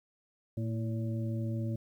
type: harmonic tone with a mistuned harmonic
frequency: 113.2 Hz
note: A2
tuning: 50 cents sharp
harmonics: 1 / 2 / 3 / 5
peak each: -32 / -38 / -42 / -46 dBFS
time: 0.57-1.76 s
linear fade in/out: 5 ms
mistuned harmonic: 3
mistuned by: -42 cents
effects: 11-bit